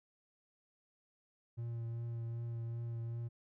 triangle tone with vibrato, 116.54 Hz, A#2, in tune, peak -36 dBFS, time 1.57-3.29 s, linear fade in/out 20 ms, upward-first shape triangle, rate 2.6 Hz, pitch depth 20 cents each way, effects none

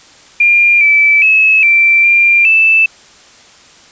sine tone with pitch steps, 2400 / 2314 / 2586 / 2346 / 2384 / 2639 Hz, D7 / D7 / E7 / D7 / D7 / E7, +37 / -26 / -34 / -2 / +25 / +1 cents, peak -5 dBFS, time 0.4-2.86 s, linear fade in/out 5 ms, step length 410 ms, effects white hiss -41 dBFS RMS until 3.91 s + resampled to 16000 Hz

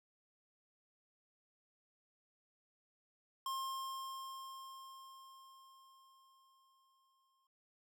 square tone with exponential decay, 1065 Hz, C6, 30 cents sharp, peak -38 dBFS, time 3.46-7.47 s, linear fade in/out 2 ms, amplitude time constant 870 ms, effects none

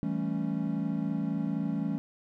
triangle chord, A dominant seventh, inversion second, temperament equal, 164.81 / 196 / 220 / 277.2 Hz, E3 / G3 / A3 / C#4, 0 / 0 / 0 / 0 cents, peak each -32 dBFS, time 0.03-1.98 s, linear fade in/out 0 ms, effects none

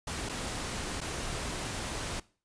pink noise with dropouts, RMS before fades -36 dBFS, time 0.07-2.2 s, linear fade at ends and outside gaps 5 ms, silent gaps 0.29-0.294 / 1.006-1.013 s, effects noise-tail reverb RT60 0.4 s tail -21 dB re dry + resampled to 22050 Hz

